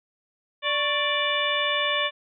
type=harmonic tone with a mistuned harmonic; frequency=587.3 Hz; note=D5; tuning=in tune; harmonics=1 / 2 / 3 / 4 / 5 / 6; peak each=-29 / -29 / -29 / -29 / -29 / -29 dBFS; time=0.62-2.11 s; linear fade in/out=50 ms; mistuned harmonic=2; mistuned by=-99 cents; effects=none